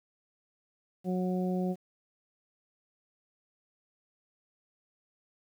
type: harmonic tone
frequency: 183.1 Hz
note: F#3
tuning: 18 cents flat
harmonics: 1 / 2 / 3 / 4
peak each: -29 / -35 / -39 / -41 dBFS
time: 1.04-1.76 s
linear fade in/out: 50 ms
effects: 10-bit